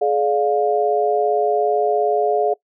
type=chord; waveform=sine; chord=D diminished; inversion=second; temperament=just; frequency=422.9 / 587.3 / 704.8 Hz; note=Ab4 / D5 / F5; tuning=+31 / 0 / +16 cents; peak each=-18 / -22 / -19 dBFS; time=0.01-2.54 s; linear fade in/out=10 ms; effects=noise-tail reverb RT60 0.1 s tail -22 dB re dry